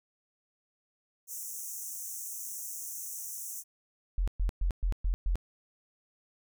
pink high-pass noise, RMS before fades -40 dBFS, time 1.27-3.64 s, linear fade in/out 50 ms, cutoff 5800 Hz, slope 96 dB/octave
sine tone bursts, 43.65 Hz, F1, in tune, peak -25 dBFS, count 6, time 4.18-5.356 s, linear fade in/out 0 ms, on 96 ms, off 120 ms
effects none

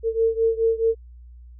sine beating tone pair, 450.8 / 455.5 Hz, A4 / A#4, +42 / -40 cents, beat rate 4.7 Hz, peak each -20 / -22 dBFS, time 0.03-0.95 s, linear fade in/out 50 ms, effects added 60 Hz sine -41 dBFS peak until 1.59 s

